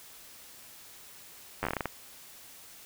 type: slowing click train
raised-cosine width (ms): 0.5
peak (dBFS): -15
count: 10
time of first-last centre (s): 1.63-1.857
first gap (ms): 10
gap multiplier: 1.22
effects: white hiss -51 dBFS RMS until 2.85 s